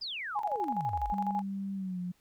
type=exponential sweep; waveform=sine; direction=down; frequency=5180 to 40.8 Hz; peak=-35 dBFS; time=0.01-1.13 s; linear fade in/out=10 ms
type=tone with tremolo; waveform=sine; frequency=830.6 Hz; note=G#5; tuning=in tune; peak=-28 dBFS; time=0.35-1.42 s; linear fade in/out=10 ms; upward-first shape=square; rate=12 Hz; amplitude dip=65%
type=tone with pitch glide; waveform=sine; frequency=196 to 178.7 Hz; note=G3 to F3; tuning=0 to +40 cents; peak=-33 dBFS; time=1.12-2.12 s; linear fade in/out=10 ms; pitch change=-160 cents; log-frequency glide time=1.74-2 s
effects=pink hiss -69 dBFS RMS until 2.2 s